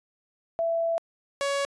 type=tone pair in turn; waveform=sine / sawtooth; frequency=666 / 560 Hz; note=E5 / C#5; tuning=+18 / +18 cents; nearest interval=minor third; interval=300 cents; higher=first; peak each=-23 / -21 dBFS; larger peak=second; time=0.59-0.98 / 1.41-1.65 s; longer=first; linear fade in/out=0 ms; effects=resampled to 22050 Hz